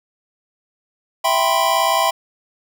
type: chord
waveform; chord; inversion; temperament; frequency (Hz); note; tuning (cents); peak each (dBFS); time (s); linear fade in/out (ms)
square; C major seventh; first; equal; 659.3 / 784 / 987.8 / 1046.5; E5 / G5 / B5 / C6; 0 / 0 / 0 / 0; -21; 1.24-2.11; 10
effects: none